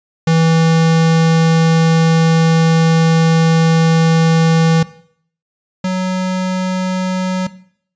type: tone pair in turn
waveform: square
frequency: 163.2 / 185.39 Hz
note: E3 / F#3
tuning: -17 / +4 cents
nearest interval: major second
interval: 221 cents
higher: second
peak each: -10 / -15 dBFS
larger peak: first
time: 0.27-4.83 / 5.84-7.47 s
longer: first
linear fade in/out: 5 ms
effects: noise-tail reverb RT60 0.6 s tail -17 dB re dry + resampled to 16000 Hz